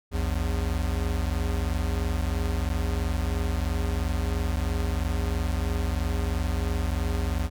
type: tone pair together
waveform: square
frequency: 58.59 / 81.6 Hz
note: A#1 / E2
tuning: +9 / -17 cents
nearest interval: tritone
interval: 574 cents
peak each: -28 dBFS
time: 0.11-7.5 s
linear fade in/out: 50 ms
effects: none